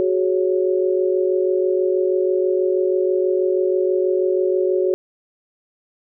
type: chord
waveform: sine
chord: F# suspended second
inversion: none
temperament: just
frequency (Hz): 370 / 416.2 / 555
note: F#4 / G#4 / C#5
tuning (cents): 0 / +4 / +2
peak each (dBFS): -17 / -23 / -23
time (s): 0-4.94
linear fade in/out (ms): 0
effects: none